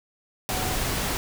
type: tone in noise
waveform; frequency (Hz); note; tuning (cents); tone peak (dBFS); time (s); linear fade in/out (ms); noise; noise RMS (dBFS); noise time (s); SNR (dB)
sine; 743; F#5; +7; -33; 0.5-0.75; 0; pink; -27; 0.49-1.17; -9
effects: none